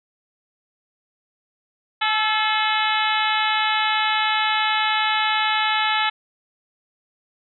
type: harmonic tone with a mistuned harmonic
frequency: 430.7 Hz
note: A4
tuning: 37 cents flat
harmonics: 2 / 3 / 4 / 5 / 6 / 7 / 8 / 9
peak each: -23 / -25 / -26 / -27 / -28 / -28 / -29 / -30 dBFS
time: 2.01-6.1 s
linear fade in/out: 10 ms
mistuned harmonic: 3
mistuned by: +39 cents
effects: none